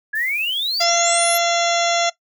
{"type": "exponential sweep", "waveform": "sine", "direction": "up", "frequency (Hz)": [1662, 11840], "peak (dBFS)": -19, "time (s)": [0.13, 1.38], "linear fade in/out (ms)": 10}
{"type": "noise", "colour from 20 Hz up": "violet", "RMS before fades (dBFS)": -38, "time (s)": [0.15, 0.84], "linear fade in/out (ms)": 5}
{"type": "harmonic tone", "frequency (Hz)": 685, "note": "F5", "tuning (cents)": -34, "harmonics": [1, 2, 3, 4, 5, 6, 8, 9, 10], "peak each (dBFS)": [-19, -25, -24, -29, -26, -30, -30, -28, -29], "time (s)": [0.8, 2.1], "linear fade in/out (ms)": 10}
{"effects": ["noise-tail reverb RT60 0.1 s tail -18 dB re dry"]}